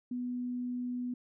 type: tone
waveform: sine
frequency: 246.9 Hz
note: B3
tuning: in tune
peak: -33 dBFS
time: 0.11-1.14 s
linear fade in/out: 5 ms
effects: none